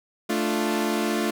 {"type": "chord", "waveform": "sawtooth", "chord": "D minor", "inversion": "second", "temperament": "equal", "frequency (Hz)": [220, 293.7, 349.2], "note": ["A3", "D4", "F4"], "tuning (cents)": [0, 0, 0], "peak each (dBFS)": [-22, -25, -23], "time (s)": [0.29, 1.31], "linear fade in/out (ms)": 10, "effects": []}